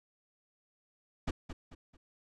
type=noise with echo; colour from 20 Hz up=brown; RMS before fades=-31 dBFS; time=1.27-1.31 s; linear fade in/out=10 ms; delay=220 ms; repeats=3; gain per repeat=-9 dB; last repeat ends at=1.97 s; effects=low-pass 7000 Hz 12 dB/octave